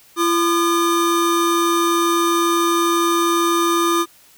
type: tone pair together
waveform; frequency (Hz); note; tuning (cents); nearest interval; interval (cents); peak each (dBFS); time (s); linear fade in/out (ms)
square; 340 / 1212.6; F4 / D#6; -46 / -45; octave + minor seventh; 2201; -18 / -19; 0.16-4.06; 50
effects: white hiss -50 dBFS RMS until 4.37 s